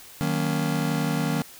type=chord; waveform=square; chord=D# minor seventh; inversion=none; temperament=just; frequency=155.56 / 186.68 / 233.3 / 280 Hz; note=D#3 / F#3 / A#3 / C#4; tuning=0 / +16 / +2 / +18 cents; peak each=-27 / -31 / -30 / -31 dBFS; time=0.21-1.42 s; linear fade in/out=0 ms; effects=white hiss -46 dBFS RMS until 1.59 s